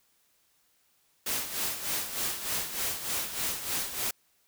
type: noise with tremolo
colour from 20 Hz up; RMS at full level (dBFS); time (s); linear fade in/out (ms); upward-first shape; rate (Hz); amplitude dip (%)
white; -30; 1.26-4.11; 5; sine; 3.3; 65
effects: white hiss -69 dBFS RMS until 4.47 s